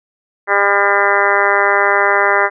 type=harmonic tone; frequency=200.8 Hz; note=G3; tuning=42 cents sharp; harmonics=2 / 3 / 4 / 5 / 6 / 7 / 8 / 9 / 10; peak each=-19 / -19 / -19 / -19 / -19 / -19 / -19 / -19 / -19 dBFS; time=0.47-2.5 s; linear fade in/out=50 ms; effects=none